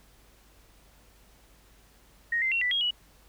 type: tone with pitch steps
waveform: sine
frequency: 1870 / 2078 / 2732 / 1976 / 3272 / 2932 Hz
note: A#6 / C7 / F7 / B6 / G#7 / F#7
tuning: +5 / -12 / -39 / 0 / -26 / -16 cents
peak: -24 dBFS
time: 2.32-2.908 s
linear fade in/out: 5 ms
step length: 98 ms
effects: added 50 Hz sine -59 dBFS peak until 3.28 s + pink hiss -60 dBFS RMS until 3.28 s

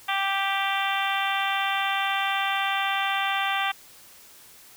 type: harmonic tone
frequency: 392 Hz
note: G4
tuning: in tune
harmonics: 2 / 3 / 4 / 5 / 6 / 7 / 8 / 9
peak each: -28 / -30 / -31 / -32 / -33 / -33 / -34 / -35 dBFS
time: 0.08-3.72 s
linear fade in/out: 10 ms
effects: white hiss -50 dBFS RMS until 4.76 s

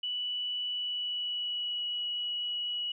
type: tone with pitch glide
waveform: sine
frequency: 2960 to 2926 Hz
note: F#7 to F#7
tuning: 0 to -20 cents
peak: -31 dBFS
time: 0.03-2.92 s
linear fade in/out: 5 ms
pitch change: -20 cents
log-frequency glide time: 0.68-1.85 s
effects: none

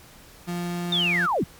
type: tone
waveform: 35% pulse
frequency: 174.61 Hz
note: F3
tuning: in tune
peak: -25 dBFS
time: 0.47-1.27 s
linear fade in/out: 20 ms
type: linear sweep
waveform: sine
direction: down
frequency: 3687 to 109.7 Hz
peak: -20 dBFS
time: 0.92-1.44 s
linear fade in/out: 5 ms
effects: pink hiss -49 dBFS RMS until 1.59 s + MP3 96 kbps

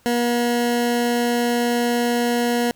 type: tone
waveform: 20% pulse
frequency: 239.4 Hz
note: A#3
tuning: 46 cents sharp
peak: -13 dBFS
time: 0.06-2.71 s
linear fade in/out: 0 ms
effects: pink hiss -57 dBFS RMS until 2.75 s

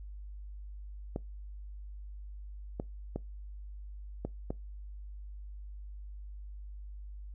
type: clicks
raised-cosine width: 2 ms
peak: -21 dBFS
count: 5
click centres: 1.161 / 2.799 / 3.16 / 4.25 / 4.505 s
effects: noise-tail reverb RT60 0.2 s tail -23 dB re dry + added 50 Hz sine -42 dBFS peak until 7.34 s

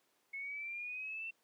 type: exponential sweep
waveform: sine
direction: up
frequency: 2183 to 2700 Hz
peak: -40 dBFS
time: 0.33-1.31 s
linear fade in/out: 10 ms
effects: pink hiss -75 dBFS RMS until 1.43 s + high-pass 300 Hz 12 dB/octave

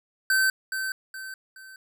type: tone with echo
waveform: square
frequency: 1542 Hz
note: G6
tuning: 29 cents flat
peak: -20 dBFS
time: 0.3-0.5 s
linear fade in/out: 2 ms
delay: 420 ms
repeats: 3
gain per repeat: -8 dB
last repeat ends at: 1.76 s
effects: none

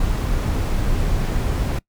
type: noise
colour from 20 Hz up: brown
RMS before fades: -20 dBFS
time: 0-1.79 s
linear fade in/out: 5 ms
effects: noise-tail reverb RT60 0.1 s tail -22 dB re dry

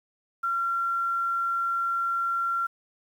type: tone with quantisation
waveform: sine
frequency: 1370 Hz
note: F6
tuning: 34 cents flat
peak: -24 dBFS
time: 0.43-2.67 s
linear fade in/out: 10 ms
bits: 9
effects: none

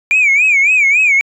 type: tone with vibrato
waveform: sine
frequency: 2354 Hz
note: D7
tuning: 3 cents sharp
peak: -6 dBFS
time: 0.11-1.21 s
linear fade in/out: 0 ms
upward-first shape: sine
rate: 3.6 Hz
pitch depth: 150 cents each way
effects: tanh soft clip ceiling -5 dBFS

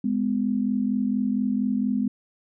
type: tone pair together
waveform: sine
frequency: 207.8 / 252.1 Hz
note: G#3 / B3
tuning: +1 / +36 cents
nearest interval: minor third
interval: 335 cents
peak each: -24 dBFS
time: 0.04-2.08 s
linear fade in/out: 5 ms
effects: none

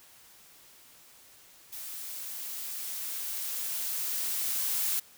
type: noise with level ramp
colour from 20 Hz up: blue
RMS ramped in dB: -41 to -29 dBFS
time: 1.72-5 s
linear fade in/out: 10 ms
effects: white hiss -56 dBFS RMS until 5.17 s

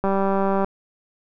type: click train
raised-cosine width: 1 ms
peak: -9 dBFS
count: 119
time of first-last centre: 0.04-0.645 s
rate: 195 Hz
effects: none

